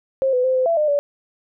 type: tone with pitch steps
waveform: sine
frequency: 533 / 501 / 518 / 514 / 670 / 605 / 575 Hz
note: C5 / B4 / C5 / C5 / E5 / D#5 / D5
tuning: +32 / +25 / -17 / -31 / +28 / -49 / -37 cents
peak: -15 dBFS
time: 0.22-0.99 s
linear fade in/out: 0 ms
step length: 110 ms
effects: none